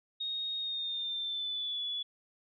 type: tone with pitch glide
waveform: sine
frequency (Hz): 3729 to 3420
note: A#7 to A7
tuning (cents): 0 to -50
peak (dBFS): -33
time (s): 0.2-2.03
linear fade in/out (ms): 10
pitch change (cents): -150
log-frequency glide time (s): 0.59-1.82
effects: none